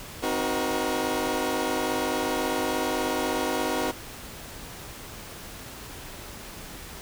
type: chord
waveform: 20% pulse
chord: C half-diminished seventh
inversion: none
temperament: equal with one note detuned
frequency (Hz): 261.6 / 311.1 / 370 / 474.9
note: C4 / Eb4 / Gb4 / Bb4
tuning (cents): 0 / 0 / 0 / +32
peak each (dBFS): -26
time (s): 0.22-3.92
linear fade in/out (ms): 20
effects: pink hiss -41 dBFS RMS until 7.01 s